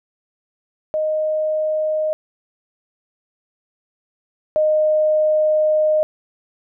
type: tone pair in turn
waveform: sine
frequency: 620 / 616.4 Hz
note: D#5 / D#5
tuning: -6 / -16 cents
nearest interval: unison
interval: 10 cents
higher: first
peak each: -17 / -13 dBFS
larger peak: second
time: 0.94-2.13 / 4.56-6.03 s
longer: second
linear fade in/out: 0 ms
effects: none